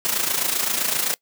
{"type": "noise with amplitude modulation", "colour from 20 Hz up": "white", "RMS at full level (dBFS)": -20, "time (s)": [0.05, 1.14], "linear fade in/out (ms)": 0, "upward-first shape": "sine", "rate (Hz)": 27.7, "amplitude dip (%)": 65, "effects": ["noise-tail reverb RT60 0.1 s tail -23 dB re dry", "high-pass 150 Hz 12 dB/octave"]}